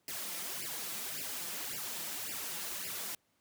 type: noise with flanger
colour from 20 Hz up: white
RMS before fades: -40 dBFS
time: 0.08-3.15 s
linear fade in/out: 2 ms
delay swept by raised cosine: 0.39 to 5.99 ms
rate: 1.8 Hz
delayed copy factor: +0.95
effects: pink hiss -75 dBFS RMS until 3.4 s + high-pass 100 Hz 12 dB/octave